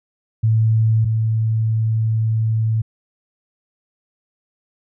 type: tone pair in turn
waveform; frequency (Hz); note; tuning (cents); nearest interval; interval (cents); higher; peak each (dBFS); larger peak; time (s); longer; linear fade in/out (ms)
sine; 111.1 / 111.1; A2 / A2; +17 / +17; unison; 0; neither; -12 / -15; first; 0.43-1.05 / 1.05-2.82; second; 10
effects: none